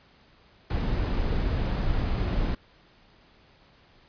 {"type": "noise", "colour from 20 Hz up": "brown", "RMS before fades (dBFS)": -26, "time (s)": [0.7, 2.55], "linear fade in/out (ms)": 5, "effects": ["pink hiss -58 dBFS RMS until 4.08 s", "resampled to 11025 Hz"]}